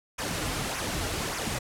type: noise with flanger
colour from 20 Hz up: pink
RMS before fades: -31 dBFS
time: 0.18-1.59 s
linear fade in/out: 10 ms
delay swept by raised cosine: 0.22 to 5.42 ms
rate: 1.7 Hz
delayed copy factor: -0.6
effects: low-pass 11000 Hz 12 dB/octave